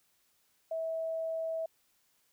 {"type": "tone", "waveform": "sine", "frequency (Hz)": 650, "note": "E5", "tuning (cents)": -24, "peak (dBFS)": -32, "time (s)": [0.71, 1.66], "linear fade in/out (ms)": 5, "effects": ["white hiss -72 dBFS RMS until 2.32 s"]}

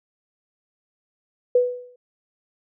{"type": "tone with exponential decay", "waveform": "sine", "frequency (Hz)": 493.9, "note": "B4", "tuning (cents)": 0, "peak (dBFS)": -11, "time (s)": [1.55, 1.96], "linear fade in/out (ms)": 5, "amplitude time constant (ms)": 88, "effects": []}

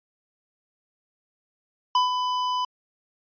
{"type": "tone with ADSR envelope", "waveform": "square", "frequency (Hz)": 1000, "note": "B5", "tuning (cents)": 21, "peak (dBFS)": -17, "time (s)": [1.95, 2.65], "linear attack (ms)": 3, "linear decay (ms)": 140, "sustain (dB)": -7, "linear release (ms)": 5, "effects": ["resampled to 11025 Hz"]}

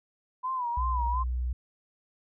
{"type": "tone with vibrato", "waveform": "sine", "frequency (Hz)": 994, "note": "B5", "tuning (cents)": 11, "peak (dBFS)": -28, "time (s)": [0.43, 1.24], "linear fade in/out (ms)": 20, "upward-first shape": "sine", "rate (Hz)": 2.8, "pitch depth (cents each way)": 94}
{"type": "tone", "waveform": "sine", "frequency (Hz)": 61.74, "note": "B1", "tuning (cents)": 0, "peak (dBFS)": -27, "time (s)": [0.77, 1.53], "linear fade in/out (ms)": 5}
{"effects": []}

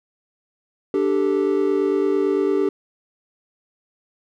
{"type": "chord", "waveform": "triangle", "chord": "D suspended fourth", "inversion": "none", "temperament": "just", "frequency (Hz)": [293.7, 391.6, 440.5], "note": ["D4", "G4", "A4"], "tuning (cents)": [0, -2, 2], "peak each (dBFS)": [-21, -17, -22], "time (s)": [0.94, 2.69], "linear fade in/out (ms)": 2, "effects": []}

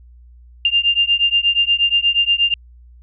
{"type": "beating tone pair", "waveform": "sine", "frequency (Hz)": [2794, 2802.4], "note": ["F7", "F7"], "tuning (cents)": [0, 5], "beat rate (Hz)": 8.4, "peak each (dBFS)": -16, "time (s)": [0.65, 2.54], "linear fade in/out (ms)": 2, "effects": ["added 60 Hz sine -41 dBFS peak until 3.02 s"]}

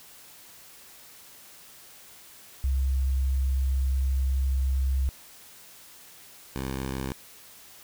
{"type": "tone pair in turn", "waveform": ["sine", "10% pulse"], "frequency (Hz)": [66.3, 66.3], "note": ["C2", "C2"], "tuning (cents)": [23, 23], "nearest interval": "unison", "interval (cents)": 0, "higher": "neither", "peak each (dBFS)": -22, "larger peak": "neither", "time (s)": [[2.64, 5.09], [6.56, 7.12]], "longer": "first", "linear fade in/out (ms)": 0, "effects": ["white hiss -50 dBFS RMS until 7.83 s"]}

